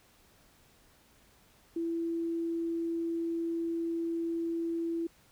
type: tone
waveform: sine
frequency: 333.7 Hz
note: E4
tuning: 21 cents sharp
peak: -30 dBFS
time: 1.76-5.07 s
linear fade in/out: 5 ms
effects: pink hiss -63 dBFS RMS until 5.31 s